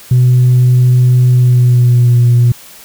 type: tone with pitch glide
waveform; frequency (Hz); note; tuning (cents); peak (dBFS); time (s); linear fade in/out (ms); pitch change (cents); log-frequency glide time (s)
sine; 125.2 to 120.66; B2 to B2; +24 to -40; -3; 0.11-2.52; 5; -64; 1.29-2.23
effects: tanh soft clip ceiling -2 dBFS + white hiss -36 dBFS RMS until 2.84 s